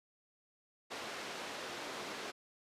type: band-pass noise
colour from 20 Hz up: pink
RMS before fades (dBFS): -44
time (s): 0.9-2.32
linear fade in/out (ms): 20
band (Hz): 340 to 5100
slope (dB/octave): 12
effects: resampled to 32000 Hz